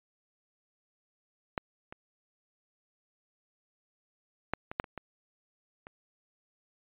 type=clicks; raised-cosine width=0.5 ms; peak=-15 / -28 / -14 / -23 / -12 / -30 / -24 / -30 dBFS; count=8; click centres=1.578 / 1.925 / 4.536 / 4.715 / 4.799 / 4.842 / 4.977 / 5.869 s; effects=resampled to 8000 Hz